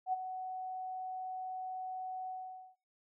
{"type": "tone with ADSR envelope", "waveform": "sine", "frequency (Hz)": 746, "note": "F#5", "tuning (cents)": 14, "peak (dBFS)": -28, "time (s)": [0.06, 2.76], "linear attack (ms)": 69, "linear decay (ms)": 23, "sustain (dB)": -10, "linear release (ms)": 480, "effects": ["noise-tail reverb RT60 0.3 s tail -21 dB re dry"]}